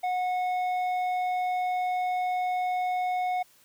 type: tone with low-pass filter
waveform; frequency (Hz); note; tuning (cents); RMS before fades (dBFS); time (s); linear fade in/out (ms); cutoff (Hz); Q
square; 730; F#5; -24; -28; 0.03-3.43; 10; 1900; 0.8
effects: white hiss -60 dBFS RMS until 3.64 s